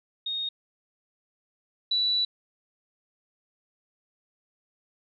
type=tone pair in turn; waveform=sine; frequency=3716 / 3948 Hz; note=A#7 / B7; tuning=-6 / -1 cents; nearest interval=minor second; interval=105 cents; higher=second; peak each=-28 / -22 dBFS; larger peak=second; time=0.26-0.49 / 1.91-2.25 s; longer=second; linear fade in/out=5 ms; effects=none

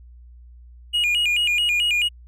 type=tone with vibrato; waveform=triangle; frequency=2648 Hz; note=E7; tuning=7 cents sharp; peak=-16 dBFS; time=0.93-2.09 s; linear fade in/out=20 ms; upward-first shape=square; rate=4.6 Hz; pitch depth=150 cents each way; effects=added 60 Hz sine -42 dBFS peak until 2.27 s

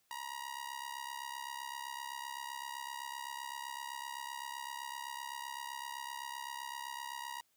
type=tone with amplitude modulation; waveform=sawtooth; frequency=952 Hz; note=A#5; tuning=36 cents sharp; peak=-34 dBFS; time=0.11-7.41 s; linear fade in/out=0 ms; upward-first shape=sine; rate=67.8 Hz; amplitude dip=85%; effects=white hiss -75 dBFS RMS until 7.56 s

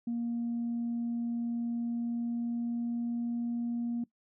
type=tone with pitch glide; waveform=sine; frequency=235.3 to 236.7 Hz; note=A#3 to A#3; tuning=+16 to +27 cents; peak=-29 dBFS; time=0.07-4.04 s; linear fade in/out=5 ms; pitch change=+11 cents; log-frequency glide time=1.74-3.48 s; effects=noise-tail reverb RT60 0.1 s tail -20 dB re dry + tanh soft clip ceiling -27 dBFS

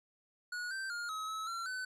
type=tone with pitch steps; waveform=square; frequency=1457 / 1560 / 1416 / 1278 / 1294 / 1361 / 1512 Hz; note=F#6 / G6 / F6 / D#6 / E6 / F6 / F#6; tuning=-27 / -9 / +23 / +46 / -32 / -45 / +37 cents; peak=-38 dBFS; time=0.52-1.85 s; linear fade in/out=5 ms; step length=190 ms; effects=low-pass 9000 Hz 12 dB/octave

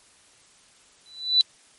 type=tone with exponential growth; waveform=sine; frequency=3978 Hz; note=B7; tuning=12 cents sharp; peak=-11 dBFS; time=1.06-1.41 s; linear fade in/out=0 ms; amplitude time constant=75 ms; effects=white hiss -56 dBFS RMS until 1.78 s + MP3 48 kbps

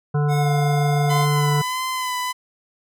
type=harmonic tone; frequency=146.83 Hz; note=D3; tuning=in tune; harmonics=1 / 3 / 5 / 7 / 9 / 10; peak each=-17 / -27 / -31 / -34 / -36 / -37 dBFS; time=0.14-1.62 s; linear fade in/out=10 ms
type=tone with pitch glide; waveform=square; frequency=725 to 708 Hz; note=F#5 to F5; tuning=-35 to +23 cents; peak=-25 dBFS; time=0.28-1.27 s; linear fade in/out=50 ms; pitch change=-42 cents; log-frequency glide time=0.4-0.5 s
type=tone with vibrato; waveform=sawtooth; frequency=1014 Hz; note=B5; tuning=45 cents sharp; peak=-19 dBFS; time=1.09-2.33 s; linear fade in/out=20 ms; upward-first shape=sine; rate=1.6 Hz; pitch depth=30 cents each way
effects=none

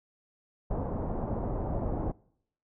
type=low-pass noise; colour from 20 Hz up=pink; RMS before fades=-32 dBFS; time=0.7-2.12 s; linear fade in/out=10 ms; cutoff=840 Hz; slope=24 dB/octave; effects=noise-tail reverb RT60 0.7 s tail -24 dB re dry

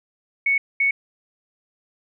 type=tone bursts at uneven times; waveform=sine; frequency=2217 Hz; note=C#7; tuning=in tune; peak=-16 dBFS; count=2; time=0.46-0.58 / 0.8-0.91 s; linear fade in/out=5 ms; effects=none

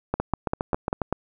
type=two click trains; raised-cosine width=1 ms; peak=-10 / -9 dBFS; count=7 / 6; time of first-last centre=0.2-1.017 / 0.14-1.126 s; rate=7.34 / 5.07 Hz; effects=none

